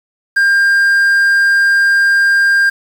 triangle tone with quantisation, 1600 Hz, G6, 35 cents sharp, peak -6 dBFS, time 0.36-2.7 s, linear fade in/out 10 ms, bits 6, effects none

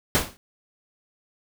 pink noise with exponential decay, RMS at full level -17 dBFS, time 0.15-0.37 s, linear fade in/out 0 ms, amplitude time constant 46 ms, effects none

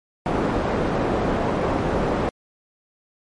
white low-pass noise, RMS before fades -22 dBFS, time 0.26-2.29 s, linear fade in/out 0 ms, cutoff 650 Hz, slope 12 dB/octave, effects MP3 48 kbps

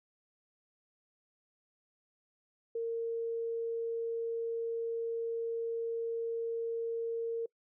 sine tone, 460 Hz, A#4, 23 cents flat, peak -32 dBFS, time 2.75-7.46 s, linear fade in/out 5 ms, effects noise-tail reverb RT60 0.1 s tail -25 dB re dry

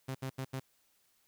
sawtooth tone bursts at uneven times, 132.4 Hz, C3, 21 cents sharp, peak -32 dBFS, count 4, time 0.08-0.15 / 0.22-0.3 / 0.38-0.45 / 0.53-0.6 s, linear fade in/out 10 ms, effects white hiss -72 dBFS RMS until 1.27 s

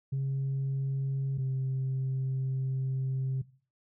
sine tone pair in turn, 135.7 / 132.14 Hz, C#3 / C3, -36 / +17 cents, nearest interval unison, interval 47 cents, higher first, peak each -26 dBFS, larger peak neither, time 0.12-1.38 / 1.38-3.42 s, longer second, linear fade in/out 10 ms, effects noise-tail reverb RT60 0.4 s tail -19 dB re dry + tanh soft clip ceiling -26 dBFS

